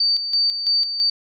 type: tone with tremolo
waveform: sine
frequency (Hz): 4602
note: D8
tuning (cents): -36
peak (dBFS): -15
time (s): 0-1.1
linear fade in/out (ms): 5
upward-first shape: square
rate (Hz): 3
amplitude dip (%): 60
effects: none